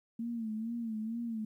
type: tone with vibrato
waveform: sine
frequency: 225.9 Hz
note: A3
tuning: 46 cents sharp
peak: -34 dBFS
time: 0.19-1.45 s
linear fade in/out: 5 ms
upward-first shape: sine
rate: 2.2 Hz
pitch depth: 80 cents each way
effects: 12-bit